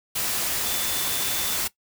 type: tone in noise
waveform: sine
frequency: 3520 Hz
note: A7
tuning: in tune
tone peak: -33 dBFS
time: 0.65-1.56 s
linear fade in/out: 10 ms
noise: white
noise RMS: -26 dBFS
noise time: 0.15-1.68 s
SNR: -10 dB
effects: noise-tail reverb RT60 0.1 s tail -18 dB re dry